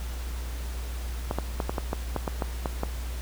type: clicks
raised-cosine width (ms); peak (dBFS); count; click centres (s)
1; -13; 11; 1.311 / 1.386 / 1.602 / 1.695 / 1.782 / 1.931 / 2.163 / 2.278 / 2.422 / 2.658 / 2.834
effects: added 60 Hz sine -31 dBFS peak until 3.21 s + pink hiss -43 dBFS RMS until 3.21 s